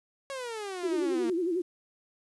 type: exponential sweep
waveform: sawtooth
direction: down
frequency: 557 to 226.4 Hz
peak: -31 dBFS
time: 0.3-1.3 s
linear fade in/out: 0 ms
type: tone with vibrato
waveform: sine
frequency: 349.2 Hz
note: F4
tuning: in tune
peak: -26 dBFS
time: 0.83-1.62 s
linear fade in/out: 10 ms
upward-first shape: sine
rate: 11 Hz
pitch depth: 120 cents each way
effects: resampled to 24000 Hz + 10-bit